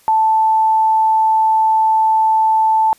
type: tone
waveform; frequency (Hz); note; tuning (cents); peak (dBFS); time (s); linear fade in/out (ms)
sine; 880; A5; 0; -10; 0.08-2.93; 0
effects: white hiss -51 dBFS RMS until 2.98 s + resampled to 32000 Hz